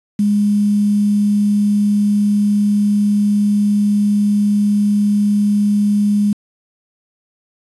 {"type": "tone with quantisation", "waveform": "sine", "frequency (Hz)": 205.9, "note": "G#3", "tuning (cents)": -15, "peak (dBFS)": -11, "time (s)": [0.19, 6.33], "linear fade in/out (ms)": 5, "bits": 6, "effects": ["resampled to 24000 Hz"]}